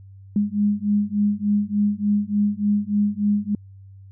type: beating tone pair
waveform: sine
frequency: 204.4 / 207.8 Hz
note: G#3 / G#3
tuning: -27 / +1 cents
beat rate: 3.4 Hz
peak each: -21 dBFS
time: 0.36-3.55 s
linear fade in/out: 2 ms
effects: added 97 Hz sine -41 dBFS peak until 4.11 s